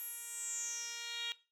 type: tone with band-pass filter sweep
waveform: 10% pulse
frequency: 470 Hz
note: A#4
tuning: 14 cents sharp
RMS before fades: -42 dBFS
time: 0-1.32 s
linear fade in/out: 0 ms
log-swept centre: 12000 to 3500 Hz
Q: 6.4
effects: noise-tail reverb RT60 0.3 s tail -18 dB re dry